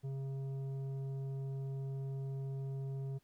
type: tone with tanh clipping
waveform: sine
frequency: 135.7 Hz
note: C#3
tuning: 36 cents flat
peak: -39 dBFS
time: 0.03-3.19 s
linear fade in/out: 20 ms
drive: 9 dB
effects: pink hiss -75 dBFS RMS until 3.23 s